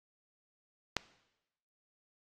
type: click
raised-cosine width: 0.2 ms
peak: -11 dBFS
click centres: 0.967 s
effects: noise-tail reverb RT60 0.9 s tail -20 dB re dry + AAC 32 kbps